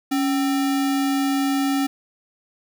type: tone with sample-and-hold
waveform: sine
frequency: 277.2 Hz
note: C#4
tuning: in tune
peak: -18 dBFS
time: 0.11-1.87 s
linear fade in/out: 10 ms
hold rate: 1050 Hz
effects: none